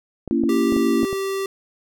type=clicks; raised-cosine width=2 ms; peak=-16 dBFS; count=6; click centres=0.277 / 0.437 / 0.724 / 0.765 / 1.031 / 1.129 s
type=chord; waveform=sine; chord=A# diminished; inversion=none; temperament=just; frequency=233.1 / 279.7 / 335.6 Hz; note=A#3 / C#4 / E4; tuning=0 / +16 / +31 cents; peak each=-21 dBFS; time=0.31-1.05 s; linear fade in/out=0 ms
type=tone with pitch glide; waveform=square; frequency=392 to 389.1 Hz; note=G4 to G4; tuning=0 to -13 cents; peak=-23 dBFS; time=0.49-1.46 s; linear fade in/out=2 ms; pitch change=-13 cents; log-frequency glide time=0.72-1.09 s
effects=none